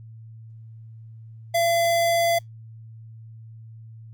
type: tone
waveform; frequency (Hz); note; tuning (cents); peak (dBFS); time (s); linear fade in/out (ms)
square; 679; F5; -49; -19; 1.54-2.39; 10
effects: added 112 Hz sine -40 dBFS peak until 4.13 s + Opus 48 kbps